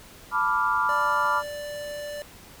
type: chord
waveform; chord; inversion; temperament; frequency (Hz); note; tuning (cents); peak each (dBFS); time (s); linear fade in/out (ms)
sine; B half-diminished seventh; third; equal; 880 / 987.8 / 1174.7 / 1396.9; A5 / B5 / D6 / F6; 0 / 0 / 0 / 0; -30 / -26 / -25 / -26; 0.31-1.43; 50
type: tone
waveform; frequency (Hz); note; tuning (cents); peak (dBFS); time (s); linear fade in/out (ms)
square; 587.3; D5; 0; -33; 0.89-2.22; 0
effects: pink hiss -48 dBFS RMS until 2.6 s